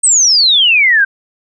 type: exponential sweep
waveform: sine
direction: down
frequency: 8500 to 1529 Hz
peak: -6 dBFS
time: 0.03-1.05 s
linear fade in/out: 10 ms
effects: none